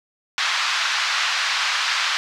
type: band-pass noise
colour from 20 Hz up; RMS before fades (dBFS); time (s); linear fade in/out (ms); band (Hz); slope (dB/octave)
pink; -22; 0.38-2.17; 0; 1100 to 5400; 24
effects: none

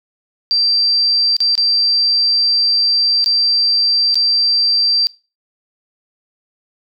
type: tone with dropouts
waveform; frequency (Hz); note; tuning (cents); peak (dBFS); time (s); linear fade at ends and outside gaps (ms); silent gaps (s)
sine; 4699; D8; 0; -11; 0.51-5.07; 0; 1.366-1.404 / 1.553-1.578 / 3.243-3.26 / 4.144-4.155
effects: noise-tail reverb RT60 0.3 s tail -22 dB re dry

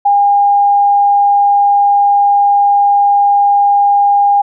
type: tone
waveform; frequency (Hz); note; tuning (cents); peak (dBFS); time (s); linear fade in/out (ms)
sine; 810; G#5; -43; -6; 0.05-4.42; 10
effects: none

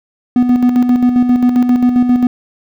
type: tone with tremolo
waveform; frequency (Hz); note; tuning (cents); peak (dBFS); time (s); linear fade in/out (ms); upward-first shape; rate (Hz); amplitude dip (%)
triangle; 246.9; B3; 0; -4; 0.36-2.27; 2; square; 7.5; 50
effects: none

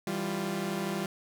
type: tone cluster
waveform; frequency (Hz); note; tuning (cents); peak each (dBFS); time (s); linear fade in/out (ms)
sawtooth; 164.4 / 196.9 / 349.3; E3 / G3 / F4; -4 / +8 / 0; -34 / -29 / -32; 0.07-1.06; 2
effects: none

